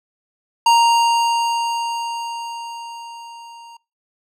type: tone with level ramp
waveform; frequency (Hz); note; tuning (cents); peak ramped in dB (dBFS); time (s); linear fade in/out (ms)
square; 932; A#5; -1; -10 to -39; 0.66-3.77; 5
effects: noise-tail reverb RT60 0.3 s tail -25 dB re dry + low-pass 8000 Hz 12 dB/octave